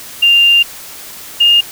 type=tone pair in turn; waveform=sine; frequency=2794 / 2828 Hz; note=F7 / F7; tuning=0 / +21 cents; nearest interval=unison; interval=21 cents; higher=second; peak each=-5 dBFS; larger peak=neither; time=0.22-0.63 / 1.4-1.61 s; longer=first; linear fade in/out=10 ms; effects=white hiss -31 dBFS RMS until 1.71 s